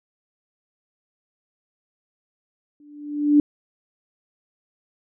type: tone with exponential growth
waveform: sine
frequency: 293.7 Hz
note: D4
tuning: in tune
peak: -9 dBFS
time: 2.8-3.4 s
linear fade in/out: 2 ms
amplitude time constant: 130 ms
effects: none